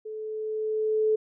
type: tone with level ramp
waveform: sine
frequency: 433.4 Hz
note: A4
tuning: 26 cents flat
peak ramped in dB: -34 to -19 dBFS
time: 0.05-1.16 s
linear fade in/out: 10 ms
effects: none